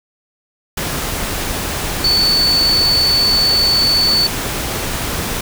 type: tone in noise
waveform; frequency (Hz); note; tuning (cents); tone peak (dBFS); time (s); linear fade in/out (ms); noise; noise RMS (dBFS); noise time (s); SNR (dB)
sine; 4475; C#8; +16; -11; 2.04-4.27; 5; pink; -21; 0.77-5.41; +7
effects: none